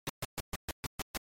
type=noise bursts; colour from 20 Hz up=pink; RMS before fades=-35 dBFS; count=8; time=0.07-1.172 s; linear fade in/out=0 ms; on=24 ms; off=130 ms; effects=MP3 64 kbps